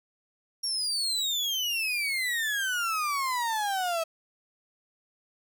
35% pulse exponential sweep, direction down, 5620 to 643 Hz, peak -25 dBFS, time 0.63-4.04 s, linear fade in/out 10 ms, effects none

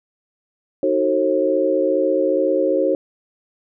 sine chord, D# diminished seventh, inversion none, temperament just, 311.1 / 373.4 / 448 / 537.6 Hz, D#4 / F#4 / A4 / C5, 0 / +16 / +31 / +47 cents, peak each -22 / -21 / -24 / -18 dBFS, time 0.83-2.95 s, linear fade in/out 2 ms, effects none

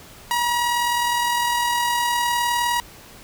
sawtooth tone with amplitude modulation, 958 Hz, A#5, 47 cents sharp, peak -14 dBFS, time 0.31-2.8 s, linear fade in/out 0 ms, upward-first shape sine, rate 39.6 Hz, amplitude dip 30%, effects pink hiss -44 dBFS RMS until 3.23 s

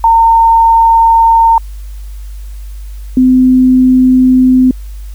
sine tone pair in turn, 912 / 255.9 Hz, A#5 / C4, -38 / -38 cents, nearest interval octave + minor seventh, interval 2200 cents, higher first, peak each -3 dBFS, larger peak neither, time 0.04-1.58 / 3.17-4.71 s, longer neither, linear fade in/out 2 ms, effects added 50 Hz sine -22 dBFS peak until 5.14 s + white hiss -44 dBFS RMS until 5.14 s

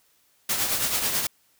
white noise with tremolo, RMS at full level -23 dBFS, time 0.49-1.27 s, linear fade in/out 5 ms, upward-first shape triangle, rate 9.2 Hz, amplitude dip 55%, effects white hiss -64 dBFS RMS until 1.59 s

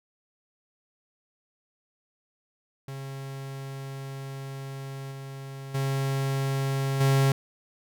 45% pulse tone with level steps, 136 Hz, C#3, 33 cents flat, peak -35 / -37 / -25 / -19 dBFS, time 2.88-7.32 s, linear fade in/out 2 ms, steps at 5.11 / 5.74 / 7 s, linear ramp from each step 10 ms, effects none

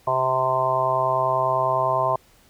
harmonic tone, 130 Hz, C3, 11 cents flat, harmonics 1 / 3 / 4 / 5 / 6 / 7 / 8, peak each -32 / -32 / -33 / -23 / -32 / -25 / -23 dBFS, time 0.07-2.16 s, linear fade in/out 5 ms, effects pink hiss -56 dBFS RMS until 2.49 s

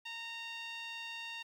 5% pulse tone with low-pass filter, 922 Hz, A#5, 19 cents flat, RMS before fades -44 dBFS, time 0.05-1.43 s, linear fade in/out 10 ms, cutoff 3100 Hz, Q 2.5, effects 11-bit

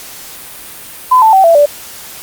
sine tone with pitch steps, 1014 / 882.7 / 768.5 / 669 / 582.4 Hz, B5 / A5 / G5 / E5 / D5, +45 / +5 / -35 / +25 / -15 cents, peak -3 dBFS, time 1.11-1.66 s, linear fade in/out 10 ms, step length 110 ms, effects white hiss -30 dBFS RMS until 2.22 s + Opus 48 kbps

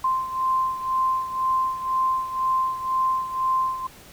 sine beating tone pair, 1043 / 1045 Hz, C6 / C6, -6 / -2 cents, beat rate 2 Hz, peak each -22 / -27 dBFS, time 0.04-3.87 s, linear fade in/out 5 ms, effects pink hiss -47 dBFS RMS until 4.12 s

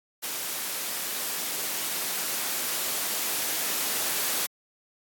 white noise with level ramp, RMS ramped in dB -32 to -27 dBFS, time 0.22-4.47 s, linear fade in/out 20 ms, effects high-pass 200 Hz 12 dB/octave + AAC 64 kbps

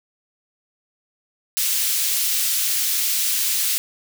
white high-pass noise, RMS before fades -21 dBFS, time 1.57-3.78 s, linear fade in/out 0 ms, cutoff 2700 Hz, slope 12 dB/octave, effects none

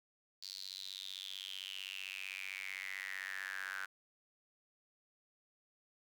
sawtooth tone with high-pass filter sweep, 95.6 Hz, G2, 43 cents flat, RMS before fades -45 dBFS, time 0.42-3.86 s, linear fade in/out 10 ms, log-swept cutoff 4500 to 1500 Hz, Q 8.2, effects none

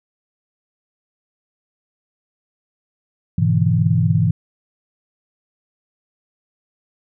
sine chord, E dominant seventh, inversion first, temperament just, 103.01 / 123.61 / 148.33 / 164.81 Hz, G#2 / B2 / D3 / E3, -14 / +2 / +18 / 0 cents, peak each -18 / -19 / -22 / -17 dBFS, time 3.38-4.31 s, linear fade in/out 5 ms, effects none

